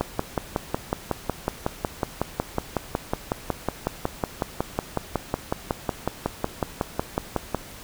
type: click train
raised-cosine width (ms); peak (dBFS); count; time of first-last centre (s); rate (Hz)
1; -8; 42; 0.01-7.547; 5.44
effects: pink hiss -42 dBFS RMS until 7.83 s